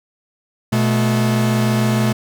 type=tone pair together; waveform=45% pulse; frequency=121.67 / 216.8 Hz; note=B2 / A3; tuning=-25 / -25 cents; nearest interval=minor seventh; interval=1000 cents; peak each=-17 dBFS; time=0.72-2.13 s; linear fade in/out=10 ms; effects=none